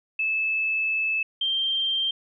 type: tone pair in turn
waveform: sine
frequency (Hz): 2615 / 3161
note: E7 / G7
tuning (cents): -15 / +14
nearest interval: minor third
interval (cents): 329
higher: second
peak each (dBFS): -22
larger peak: neither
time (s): 0.19-1.23 / 1.41-2.11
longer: first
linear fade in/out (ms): 5
effects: none